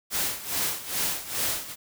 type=noise with tremolo; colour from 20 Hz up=white; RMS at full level=-26 dBFS; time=0.1-1.76 s; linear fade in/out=50 ms; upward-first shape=sine; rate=2.4 Hz; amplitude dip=80%; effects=none